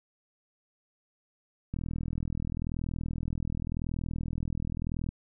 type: click train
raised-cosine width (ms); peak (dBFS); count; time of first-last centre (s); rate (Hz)
5; -21; 138; 1.74-5.09; 40.9
effects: none